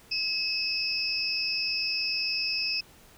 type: tone cluster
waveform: sine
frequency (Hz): 2579 / 4990 / 5310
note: E7 / D#8 / E8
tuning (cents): -39 / +4 / +12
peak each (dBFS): -31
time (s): 0.11-2.81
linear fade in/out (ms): 10
effects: pink hiss -55 dBFS RMS until 3.17 s